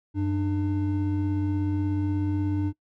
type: tone pair together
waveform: triangle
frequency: 94.4 / 299.7 Hz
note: F#2 / D4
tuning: +35 / +35 cents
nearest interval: octave + minor sixth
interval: 2000 cents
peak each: -24 dBFS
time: 0.14-2.73 s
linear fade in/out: 50 ms
effects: noise-tail reverb RT60 0.1 s tail -21 dB re dry